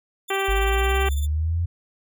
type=tone with tremolo; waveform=10% pulse; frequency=3535 Hz; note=A7; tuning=7 cents sharp; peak=-26 dBFS; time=0.28-1.27 s; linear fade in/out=10 ms; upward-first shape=sine; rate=18 Hz; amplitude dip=75%
type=harmonic tone; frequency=390 Hz; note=G4; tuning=9 cents flat; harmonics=1 / 2 / 3 / 4 / 5 / 6 / 7 / 8; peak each=-25 / -28 / -30 / -31 / -32 / -33 / -33 / -34 dBFS; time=0.3-1.09 s; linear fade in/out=5 ms
type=linear sweep; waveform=sine; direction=up; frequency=48 to 87.31 Hz; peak=-20 dBFS; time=0.48-1.66 s; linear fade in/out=10 ms
effects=none